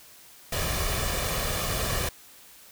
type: noise with comb filter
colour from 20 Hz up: pink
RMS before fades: -28 dBFS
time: 0.52-2.09 s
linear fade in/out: 5 ms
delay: 1.7 ms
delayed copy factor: +0.55
effects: white hiss -51 dBFS RMS until 2.71 s